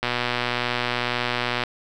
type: click train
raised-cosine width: 0.3 ms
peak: -7 dBFS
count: 197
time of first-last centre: 0.03-1.637 s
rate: 122 Hz
effects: none